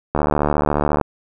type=click train; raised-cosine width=1 ms; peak=-3 dBFS; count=65; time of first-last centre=0.15-1.013 s; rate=74.2 Hz; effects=none